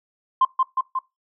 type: tone with echo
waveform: sine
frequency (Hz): 1046.5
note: C6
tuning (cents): 0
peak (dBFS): -12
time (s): 0.41-0.45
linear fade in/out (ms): 5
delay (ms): 180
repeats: 3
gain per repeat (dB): -3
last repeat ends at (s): 0.99
effects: noise-tail reverb RT60 0.2 s tail -20 dB re dry + tanh soft clip ceiling -8 dBFS